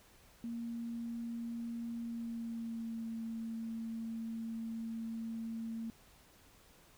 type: tone with pitch glide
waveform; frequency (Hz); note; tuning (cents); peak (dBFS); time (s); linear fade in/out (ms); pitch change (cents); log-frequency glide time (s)
sine; 233.1 to 226.5; A#3 to A#3; 0 to -50; -38; 0.44-5.9; 0; -50; 2-3.09
effects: pink hiss -63 dBFS RMS until 6.97 s